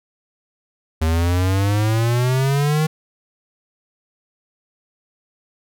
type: exponential sweep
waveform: square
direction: up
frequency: 78.6 to 158.1 Hz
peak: -16 dBFS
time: 1.01-2.87 s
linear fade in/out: 10 ms
effects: none